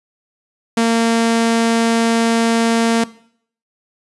sawtooth tone, 229.4 Hz, A#3, 28 cents flat, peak -8 dBFS, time 0.77-3.04 s, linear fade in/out 5 ms, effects noise-tail reverb RT60 0.6 s tail -19 dB re dry + resampled to 24000 Hz

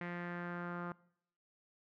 sawtooth tone with low-pass filter sweep, 174.61 Hz, F3, in tune, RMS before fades -42 dBFS, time 0.01-0.92 s, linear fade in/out 2 ms, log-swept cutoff 2000 to 1300 Hz, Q 3.9, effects noise-tail reverb RT60 0.7 s tail -22 dB re dry

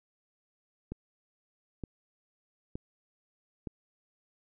click train, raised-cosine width 3 ms, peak -24 dBFS, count 4, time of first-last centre 0.92-3.672 s, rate 1.09 Hz, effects none

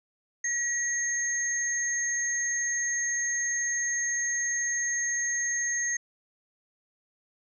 sine tone pair together, 1912 / 6431 Hz, A#6 / G8, +43 / +43 cents, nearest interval octave + major sixth, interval 2100 cents, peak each -30 / -28 dBFS, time 0.44-5.97 s, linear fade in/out 5 ms, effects none

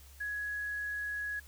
sine tone with quantisation, 1674 Hz, G#6, 13 cents sharp, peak -34 dBFS, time 0.2-1.4 s, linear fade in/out 10 ms, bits 10, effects added 69 Hz sine -53 dBFS peak until 1.47 s + white hiss -59 dBFS RMS until 1.47 s

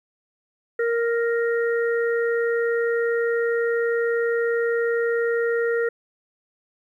harmonic tone, 466.2 Hz, A#4, in tune, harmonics 1 / 3 / 4, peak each -20 / -30 / -30 dBFS, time 0.79-5.89 s, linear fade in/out 5 ms, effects 10-bit

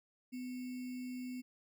sine tone with sample-and-hold, 251.7 Hz, B3, 33 cents sharp, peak -40 dBFS, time 0.32-1.42 s, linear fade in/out 20 ms, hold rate 2450 Hz, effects none

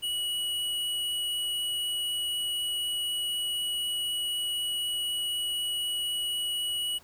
square tone, 2926 Hz, F#7, 20 cents flat, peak -29 dBFS, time 0.02-6.99 s, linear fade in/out 20 ms, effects pink hiss -57 dBFS RMS until 7.03 s

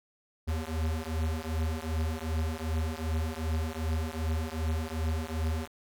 square beating tone pair, 78.3 / 80.9 Hz, D#2 / E2, +11 / -32 cents, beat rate 2.6 Hz, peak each -33 / -33 dBFS, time 0.47-5.68 s, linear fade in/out 20 ms, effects none

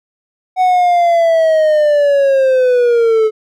triangle linear sweep, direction down, 746 to 429.7 Hz, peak -6 dBFS, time 0.56-3.31 s, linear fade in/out 50 ms, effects none

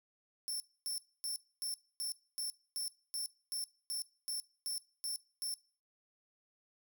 15% pulse tone bursts, 5380 Hz, E8, 34 cents sharp, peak -31 dBFS, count 14, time 0.48-5.54 s, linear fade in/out 0 ms, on 120 ms, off 260 ms, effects noise-tail reverb RT60 0.4 s tail -20 dB re dry

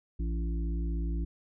harmonic tone, 56.4 Hz, A1, 44 cents sharp, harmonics 1 / 3 / 5 / 6, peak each -29 / -39 / -43 / -45 dBFS, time 0.19-1.25 s, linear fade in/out 10 ms, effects none

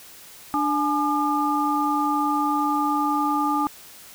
sine tone cluster, 294.9 / 846 / 1205 Hz, D4 / G#5 / D6, +7 / +32 / +44 cents, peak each -24 dBFS, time 0.54-3.67 s, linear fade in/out 0 ms, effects white hiss -45 dBFS RMS until 4.14 s

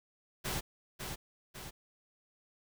pink noise with echo, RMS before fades -36 dBFS, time 0.44-0.61 s, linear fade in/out 20 ms, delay 550 ms, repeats 2, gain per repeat -5 dB, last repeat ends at 1.71 s, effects none

